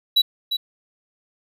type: tone with echo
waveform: triangle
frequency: 3919 Hz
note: B7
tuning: 14 cents flat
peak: -11 dBFS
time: 0.16-0.22 s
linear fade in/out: 10 ms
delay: 350 ms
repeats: 1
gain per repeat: -8 dB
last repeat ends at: 0.57 s
effects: none